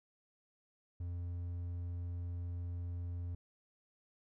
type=tone; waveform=triangle; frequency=87.31 Hz; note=F2; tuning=in tune; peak=-36 dBFS; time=1-3.35 s; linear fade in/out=5 ms; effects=none